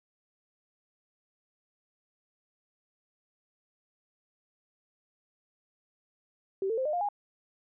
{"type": "tone with pitch steps", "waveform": "sine", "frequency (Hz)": [386.6, 449.2, 522, 606.6, 704.9, 819.2], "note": ["G4", "A4", "C5", "D#5", "F5", "G#5"], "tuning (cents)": [-24, 36, -4, -44, 16, -24], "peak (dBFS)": -27, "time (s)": [6.62, 7.088], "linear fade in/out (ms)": 2, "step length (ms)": 78, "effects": []}